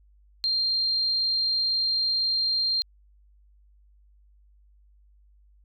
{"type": "tone", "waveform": "sine", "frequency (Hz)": 4186, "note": "C8", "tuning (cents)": 0, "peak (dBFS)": -22, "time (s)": [0.44, 2.82], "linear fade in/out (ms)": 0, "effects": ["added 50 Hz sine -55 dBFS peak until 5.64 s"]}